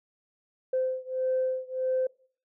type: beating tone pair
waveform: sine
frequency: 516 / 517.6 Hz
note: C5 / C5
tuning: -24 / -19 cents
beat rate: 1.6 Hz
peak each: -28 / -29 dBFS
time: 0.73-2.07 s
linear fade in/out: 5 ms
effects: noise-tail reverb RT60 0.5 s tail -24 dB re dry + tanh soft clip ceiling -19 dBFS